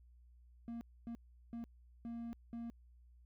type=tone bursts at uneven times; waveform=triangle; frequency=233.1 Hz; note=A#3; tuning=in tune; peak=-40 dBFS; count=5; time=0.68-0.81 / 1.07-1.15 / 1.53-1.64 / 2.05-2.33 / 2.53-2.7 s; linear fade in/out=0 ms; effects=added 60 Hz sine -60 dBFS peak until 3.25 s